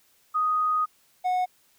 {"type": "tone pair in turn", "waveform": ["sine", "triangle"], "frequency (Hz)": [1246, 732], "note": ["D#6", "F#5"], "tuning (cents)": [2, -19], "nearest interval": "major sixth", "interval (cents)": 921, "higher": "first", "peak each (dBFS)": [-21, -20], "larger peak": "second", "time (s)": [[0.34, 0.86], [1.24, 1.46]], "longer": "first", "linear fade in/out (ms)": 20, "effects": ["white hiss -63 dBFS RMS until 1.78 s"]}